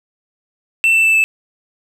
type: tone with pitch steps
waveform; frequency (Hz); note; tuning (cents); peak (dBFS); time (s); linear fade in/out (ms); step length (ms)
triangle; 2679 / 2662 / 2645 / 2628; E7 / E7 / E7 / E7; +27 / +16 / +5 / -6; -8; 0.84-1.24; 0; 100
effects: none